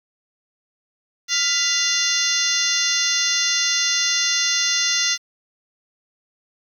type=harmonic tone with a mistuned harmonic; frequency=698.5 Hz; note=F5; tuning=in tune; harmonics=2 / 3 / 4 / 5 / 6 / 7 / 8 / 9; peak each=-30 / -26 / -27 / -26 / -26 / -27 / -24 / -24 dBFS; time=1.28-5.18 s; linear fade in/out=50 ms; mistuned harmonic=3; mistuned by=-90 cents; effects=8-bit